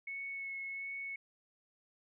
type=tone with vibrato; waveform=sine; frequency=2200 Hz; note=C#7; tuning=14 cents flat; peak=-39 dBFS; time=0.07-1.16 s; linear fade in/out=5 ms; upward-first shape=sine; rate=1.4 Hz; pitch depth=13 cents each way; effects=none